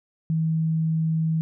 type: tone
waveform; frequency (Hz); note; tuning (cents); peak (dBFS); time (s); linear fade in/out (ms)
sine; 160.6; E3; -45; -20; 0.3-1.41; 0
effects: none